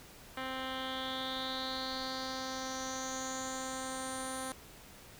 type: tone with low-pass filter sweep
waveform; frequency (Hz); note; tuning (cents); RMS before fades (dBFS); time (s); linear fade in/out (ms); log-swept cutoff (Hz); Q
10% pulse; 261.6; C4; 0; -39; 0.37-4.52; 2; 2700 to 10000; 5.5
effects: pink hiss -54 dBFS RMS until 5.19 s

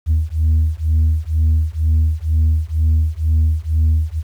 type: beating tone pair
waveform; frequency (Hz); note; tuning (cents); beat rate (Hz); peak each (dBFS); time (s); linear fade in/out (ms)
sine; 77.78 / 79.88; D#2 / D#2; 0 / +46; 2.1; -14; 0.06-4.23; 50
effects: tanh soft clip ceiling -9 dBFS + 8-bit

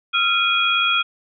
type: tone cluster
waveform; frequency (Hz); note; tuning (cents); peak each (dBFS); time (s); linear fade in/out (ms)
sine; 1282 / 1379 / 2467 / 3310; E6 / F6 / D#7 / G#7; -49 / -22 / -15 / -6; -28 / -21 / -20 / -20; 0.13-1.03; 20
effects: none

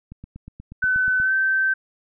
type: click train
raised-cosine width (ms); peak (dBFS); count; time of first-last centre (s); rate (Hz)
5; -25; 10; 0.12-1.2; 8.33
type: tone with pitch glide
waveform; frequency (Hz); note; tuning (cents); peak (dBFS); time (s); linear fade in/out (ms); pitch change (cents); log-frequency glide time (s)
sine; 1512 to 1550; F#6 to G6; +37 to -20; -17; 0.82-1.74; 10; +43; 1.21-1.33
effects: none

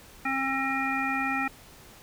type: harmonic tone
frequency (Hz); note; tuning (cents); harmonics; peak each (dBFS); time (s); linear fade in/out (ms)
268.2; C4; +43; 1 / 3 / 5 / 7 / 9; -32 / -32 / -32 / -32 / -32; 0.25-1.48; 5
effects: pink hiss -51 dBFS RMS until 2.02 s

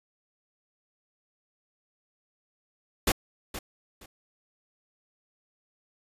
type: noise with echo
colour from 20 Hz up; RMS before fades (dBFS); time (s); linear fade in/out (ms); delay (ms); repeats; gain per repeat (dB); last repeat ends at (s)
pink; -23; 3.07-3.12; 5; 470; 2; -13; 4.06
effects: resampled to 32000 Hz

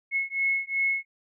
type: beating tone pair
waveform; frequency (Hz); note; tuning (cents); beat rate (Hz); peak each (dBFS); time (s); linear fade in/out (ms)
sine; 2181 / 2183.7; C#7 / C#7; -29 / -27; 2.7; -27; 0.11-1.05; 50
effects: none

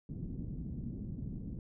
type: low-pass noise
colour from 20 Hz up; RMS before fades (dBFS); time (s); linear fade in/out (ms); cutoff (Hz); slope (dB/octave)
white; -41; 0.09-1.59; 2; 230; 24
effects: none

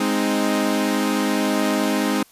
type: chord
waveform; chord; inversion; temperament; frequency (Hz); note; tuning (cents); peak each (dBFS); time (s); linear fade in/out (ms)
sawtooth; Ab major; none; equal; 207.7 / 261.6 / 311.1; Ab3 / C4 / Eb4; 0 / 0 / 0; -19; 0-2.23; 5
effects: white hiss -53 dBFS RMS until 2.31 s + resampled to 32000 Hz

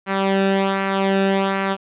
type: tone with flanger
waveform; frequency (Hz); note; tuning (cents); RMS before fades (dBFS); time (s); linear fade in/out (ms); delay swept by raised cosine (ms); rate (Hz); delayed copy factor
sawtooth; 194.4; G3; -14; -19; 0.06-1.77; 50; 0.27 to 0.95; 1.3; -0.65
effects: resampled to 8000 Hz + 8-bit

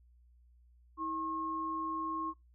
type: tone pair together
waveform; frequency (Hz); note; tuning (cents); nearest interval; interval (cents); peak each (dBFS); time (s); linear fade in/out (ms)
sine; 321.3 / 1080; E4 / C#6; -44 / -45; octave + major sixth; 2099; -40 / -35; 0.97-2.34; 50
effects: noise-tail reverb RT60 0.2 s tail -22 dB re dry + added 60 Hz sine -60 dBFS peak until 2.54 s

